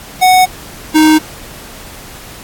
square tone pair in turn, 740 / 311.1 Hz, F#5 / D#4, 0 / 0 cents, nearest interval octave + minor third, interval 1500 cents, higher first, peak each -5 dBFS, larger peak neither, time 0.21-0.46 / 0.94-1.19 s, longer neither, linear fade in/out 20 ms, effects pink hiss -32 dBFS RMS until 2.43 s + AAC 64 kbps

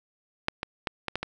clicks, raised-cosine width 0.3 ms, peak -8 / -14 / -11 / -13 / -12 / -15 dBFS, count 6, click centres 0.484 / 0.631 / 0.872 / 1.083 / 1.156 / 1.23 s, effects none

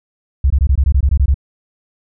sine tone bursts, 67.9 Hz, C#2, 35 cents flat, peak -8 dBFS, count 11, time 0.44-1.343 s, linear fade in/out 5 ms, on 63 ms, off 21 ms, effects none

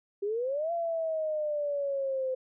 sine exponential two-way sweep, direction up then down, 392 to 686 to 514 Hz, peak -28 dBFS, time 0.22-2.35 s, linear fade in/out 10 ms, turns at 0.72 s, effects none

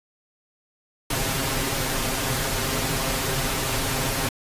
pink noise with comb filter, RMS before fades -25 dBFS, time 1.1-4.29 s, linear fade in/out 5 ms, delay 7.5 ms, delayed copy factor +0.75, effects resampled to 32000 Hz

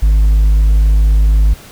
sine tone with hard clipping, 52.1 Hz, G#1, 6 cents sharp, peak -7 dBFS, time 0.02-1.54 s, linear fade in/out 10 ms, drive 2 dB, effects pink hiss -37 dBFS RMS until 1.71 s

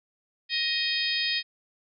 harmonic tone with a mistuned harmonic, 625 Hz, D#5, 8 cents sharp, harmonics 3 / 4 / 5 / 6 / 7 / 8, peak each -32 / -32 / -32 / -32 / -32 / -32 dBFS, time 0.49-1.43 s, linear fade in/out 50 ms, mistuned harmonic 5, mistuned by +39 cents, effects none

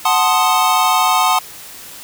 square chord, F# diminished seventh, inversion none, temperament equal, 740 / 880 / 1046.5 / 1244.5 Hz, F#5 / A5 / C6 / Eb6, 0 / 0 / 0 / 0 cents, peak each -18 dBFS, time 0.05-1.39 s, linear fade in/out 5 ms, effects white hiss -35 dBFS RMS until 2.03 s

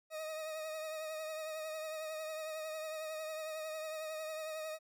40% pulse tone with vibrato, 627 Hz, D#5, 13 cents sharp, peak -39 dBFS, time 0.1-4.79 s, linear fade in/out 50 ms, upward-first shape triangle, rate 11 Hz, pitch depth 37 cents each way, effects none

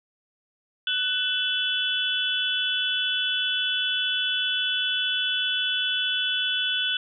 sine tone cluster, 1495 / 2663 / 3010 / 3425 Hz, F#6 / E7 / F#7 / A7, +17 / +17 / +29 / -47 cents, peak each -29 / -33 / -27 / -27 dBFS, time 0.87-6.97 s, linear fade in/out 2 ms, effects none

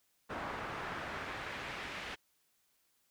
brown noise with band-pass filter sweep, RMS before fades -42 dBFS, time 0.29-2.16 s, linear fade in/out 20 ms, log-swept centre 1200 to 2500 Hz, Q 1.2, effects white hiss -75 dBFS RMS until 3.1 s

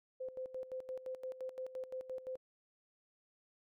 sine tone with tremolo, 516 Hz, C5, 24 cents flat, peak -39 dBFS, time 0.2-2.37 s, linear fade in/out 10 ms, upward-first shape square, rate 5.8 Hz, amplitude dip 75%, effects none

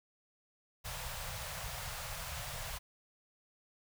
pink band-stop noise, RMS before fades -42 dBFS, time 0.84-2.79 s, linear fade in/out 20 ms, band 160 to 520 Hz, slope 48 dB/octave, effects none

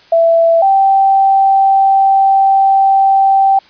sine tone pair in turn, 665 / 779.3 Hz, E5 / G5, +15 / -10 cents, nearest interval minor third, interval 275 cents, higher second, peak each -6 dBFS, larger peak neither, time 0.12-0.62 / 0.62-3.59 s, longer second, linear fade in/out 5 ms, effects white hiss -44 dBFS RMS until 3.69 s + resampled to 11025 Hz

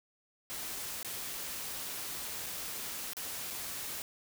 white noise with dropouts, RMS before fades -40 dBFS, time 0.5-4.02 s, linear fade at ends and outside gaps 0 ms, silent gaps 1.029-1.047 / 2.462-2.465 / 3.133-3.168 / 3.503-3.507 s, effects none

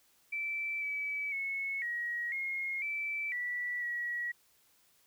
sine tone with pitch steps, 2327 / 2293 / 2195 / 1900 / 2149 / 2322 / 1955 / 1920 Hz, D7 / D7 / C#7 / A#6 / C7 / D7 / B6 / B6, -17 / -42 / -18 / +33 / +46 / -20 / -18 / -49 cents, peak -33 dBFS, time 0.32-4.32 s, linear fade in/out 10 ms, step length 500 ms, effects white hiss -68 dBFS RMS until 5.06 s

